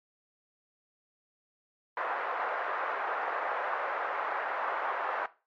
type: band-pass noise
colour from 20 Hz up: white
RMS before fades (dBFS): -33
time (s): 1.97-5.26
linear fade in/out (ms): 2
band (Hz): 520 to 1500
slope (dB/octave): 24
effects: noise-tail reverb RT60 0.3 s tail -17 dB re dry + MP3 48 kbps